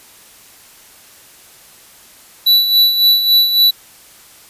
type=tone with tremolo; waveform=square; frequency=3951 Hz; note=B7; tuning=in tune; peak=-7 dBFS; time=2.46-3.71 s; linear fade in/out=10 ms; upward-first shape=sine; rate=3.6 Hz; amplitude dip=60%; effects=white hiss -43 dBFS RMS until 4.49 s + resampled to 32000 Hz